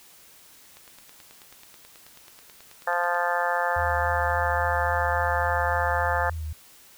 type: click train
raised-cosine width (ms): 0.2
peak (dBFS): -30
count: 23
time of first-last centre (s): 0.77-3.146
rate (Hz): 9.26
type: harmonic tone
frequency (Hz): 174.61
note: F3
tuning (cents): 0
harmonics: 3 / 4 / 5 / 6 / 7 / 8 / 9 / 10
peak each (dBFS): -30 / -29 / -28 / -34 / -32 / -34 / -32 / -30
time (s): 2.87-6.3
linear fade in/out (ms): 5
type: tone with vibrato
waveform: sine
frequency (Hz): 79.4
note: D#2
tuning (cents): +36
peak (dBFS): -29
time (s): 3.76-6.53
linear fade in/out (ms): 5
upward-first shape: triangle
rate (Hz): 3.6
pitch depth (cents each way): 58
effects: white hiss -52 dBFS RMS until 6.97 s